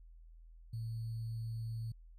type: tone with sample-and-hold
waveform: sine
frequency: 113.5 Hz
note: A#2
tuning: 46 cents flat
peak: -37 dBFS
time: 0.73-1.92 s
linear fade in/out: 5 ms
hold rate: 4410 Hz
effects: added 41 Hz sine -53 dBFS peak until 2.18 s + MP3 64 kbps